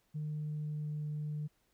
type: tone with pitch glide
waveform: sine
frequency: 151.7 to 150.22 Hz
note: D#3 to D3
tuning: -44 to +39 cents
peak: -34 dBFS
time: 0.14-1.48 s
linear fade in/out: 20 ms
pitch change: -17 cents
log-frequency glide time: 0.25-1.09 s
effects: tanh soft clip ceiling -32 dBFS + pink hiss -75 dBFS RMS until 1.73 s